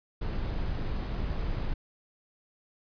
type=noise; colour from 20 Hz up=brown; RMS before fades=-31 dBFS; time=0.21-1.74 s; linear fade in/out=10 ms; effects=resampled to 11025 Hz